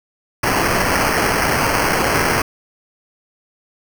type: noise with sample-and-hold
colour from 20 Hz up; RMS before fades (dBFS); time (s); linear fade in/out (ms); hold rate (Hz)
blue; -17; 0.43-2.42; 5; 3675
effects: none